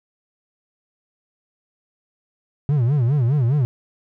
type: tone with vibrato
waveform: triangle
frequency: 131.7 Hz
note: C3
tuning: 12 cents sharp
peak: -13 dBFS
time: 2.69-3.65 s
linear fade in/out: 0 ms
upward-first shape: sine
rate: 4.9 Hz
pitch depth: 240 cents each way
effects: none